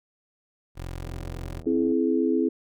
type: tone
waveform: 20% pulse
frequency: 43.87 Hz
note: F1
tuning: 9 cents sharp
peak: -28 dBFS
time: 0.75-1.63 s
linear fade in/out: 50 ms
type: click train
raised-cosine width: 2 ms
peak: -32 dBFS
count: 72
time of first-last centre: 1.04-1.918 s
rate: 80.9 Hz
type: chord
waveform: sine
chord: C augmented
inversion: none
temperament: equal with one note detuned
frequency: 261.6 / 329.6 / 424.5 Hz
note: C4 / E4 / G#4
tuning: 0 / 0 / +38 cents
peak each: -24 / -24 / -26 dBFS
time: 1.66-2.49 s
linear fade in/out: 10 ms
effects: none